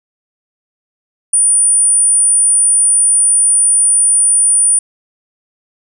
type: tone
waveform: sine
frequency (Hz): 9397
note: D9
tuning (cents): 0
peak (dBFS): -7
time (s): 1.33-4.79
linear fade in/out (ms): 5
effects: none